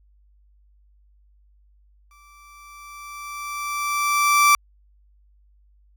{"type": "tone with exponential growth", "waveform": "30% pulse", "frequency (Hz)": 1167, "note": "D6", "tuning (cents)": -11, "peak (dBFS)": -9, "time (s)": [2.11, 4.55], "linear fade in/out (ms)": 1, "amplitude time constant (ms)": 530, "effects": ["added 50 Hz sine -54 dBFS peak until 5.96 s"]}